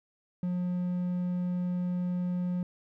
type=tone; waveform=triangle; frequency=178.9 Hz; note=F3; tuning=42 cents sharp; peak=-26 dBFS; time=0.43-2.63 s; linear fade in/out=2 ms; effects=none